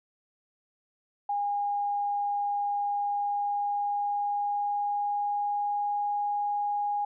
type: tone with pitch glide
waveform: sine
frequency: 815 to 821.6 Hz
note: G#5 to G#5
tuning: -33 to -19 cents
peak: -26 dBFS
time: 1.29-7.05 s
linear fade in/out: 5 ms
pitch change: +14 cents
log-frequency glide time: 2.87-6.1 s
effects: none

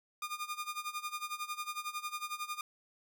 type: tone with tremolo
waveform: sawtooth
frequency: 1215 Hz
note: D#6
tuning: 42 cents flat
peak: -31 dBFS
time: 0.22-2.61 s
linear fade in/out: 2 ms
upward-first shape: sine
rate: 11 Hz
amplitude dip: 85%
effects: none

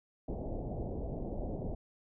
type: low-pass noise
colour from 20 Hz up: pink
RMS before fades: -38 dBFS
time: 0.28-1.75 s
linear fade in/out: 5 ms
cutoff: 730 Hz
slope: 48 dB/octave
effects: none

